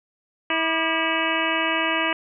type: harmonic tone with a mistuned harmonic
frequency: 324.5 Hz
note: E4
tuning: 27 cents flat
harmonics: 1 / 2 / 3 / 4 / 5 / 6 / 7 / 8 / 9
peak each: -29 / -29 / -29 / -29 / -29 / -29 / -29 / -29 / -29 dBFS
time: 0.5-2.13 s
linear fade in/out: 2 ms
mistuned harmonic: 4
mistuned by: -130 cents
effects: none